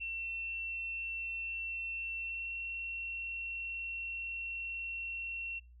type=tone with pitch glide; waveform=sine; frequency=2701 to 2721 Hz; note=E7 to F7; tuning=+42 to -46 cents; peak=-37 dBFS; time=0-5.6 s; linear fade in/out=20 ms; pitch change=+12 cents; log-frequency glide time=2.2-2.52 s; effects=noise-tail reverb RT60 0.3 s tail -23 dB re dry + added 60 Hz sine -54 dBFS peak until 5.8 s